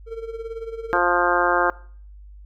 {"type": "tone with tremolo", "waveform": "triangle", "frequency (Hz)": 454, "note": "A#4", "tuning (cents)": -46, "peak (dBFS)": -24, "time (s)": [0.06, 1.01], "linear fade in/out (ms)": 50, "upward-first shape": "sine", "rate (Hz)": 18, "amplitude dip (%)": 70}
{"type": "harmonic tone", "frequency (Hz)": 176, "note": "F3", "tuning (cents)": 14, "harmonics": [2, 3, 4, 5, 6, 7, 8, 9], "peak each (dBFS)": [-25, -25, -25, -25, -25, -25, -25, -25], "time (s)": [0.93, 1.7], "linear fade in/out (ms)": 0}
{"effects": ["noise-tail reverb RT60 0.5 s tail -21 dB re dry", "added 50 Hz sine -40 dBFS peak until 2.45 s"]}